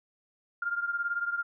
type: beating tone pair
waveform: sine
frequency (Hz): 1397 / 1415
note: F6 / F6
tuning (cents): 0 / +22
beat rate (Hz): 18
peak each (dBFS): -30 / -34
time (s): 0.62-1.43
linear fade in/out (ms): 5
effects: none